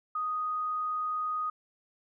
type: tone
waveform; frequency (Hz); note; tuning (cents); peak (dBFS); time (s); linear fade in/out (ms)
sine; 1244.5; D#6; 0; -29; 0.15-1.5; 5
effects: none